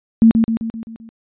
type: tone with echo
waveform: sine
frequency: 226.1 Hz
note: A3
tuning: 47 cents sharp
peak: -5 dBFS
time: 0.22-0.31 s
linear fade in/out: 0 ms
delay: 130 ms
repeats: 6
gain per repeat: -5 dB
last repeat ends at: 1.09 s
effects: resampled to 8000 Hz